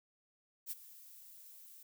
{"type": "noise with ADSR envelope", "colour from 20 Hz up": "violet", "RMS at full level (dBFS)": -39, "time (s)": [0.66, 1.83], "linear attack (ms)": 53, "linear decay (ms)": 26, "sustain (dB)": -17, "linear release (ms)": 5, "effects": []}